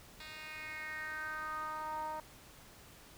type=tone with band-pass filter sweep; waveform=10% pulse; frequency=309.9 Hz; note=D#4; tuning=7 cents flat; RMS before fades=-42 dBFS; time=0.2-2.2 s; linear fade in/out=2 ms; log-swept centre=3200 to 810 Hz; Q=4.5; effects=pink hiss -57 dBFS RMS until 3.17 s